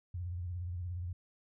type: tone with vibrato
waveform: sine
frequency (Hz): 88.3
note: F2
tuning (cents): +20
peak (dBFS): -36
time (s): 0.14-1.13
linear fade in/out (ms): 5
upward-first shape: sine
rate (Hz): 17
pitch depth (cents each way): 90
effects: none